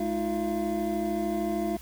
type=tone cluster; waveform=triangle; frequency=210.7 / 318.3 / 351.5 / 683 Hz; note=G#3 / D#4 / F4 / F5; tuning=+25 / +39 / +11 / -39 cents; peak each=-30 dBFS; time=0-1.77 s; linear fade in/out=5 ms; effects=added 60 Hz sine -45 dBFS peak until 1.81 s + white hiss -50 dBFS RMS until 1.81 s